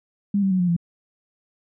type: tone with pitch steps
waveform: sine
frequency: 201.6 / 193.39 / 185.51 / 177.95 / 170.7 Hz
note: G3 / G3 / F#3 / F3 / F3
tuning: +49 / -23 / +5 / +33 / -39 cents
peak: -17 dBFS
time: 0.34-0.765 s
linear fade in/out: 5 ms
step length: 85 ms
effects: none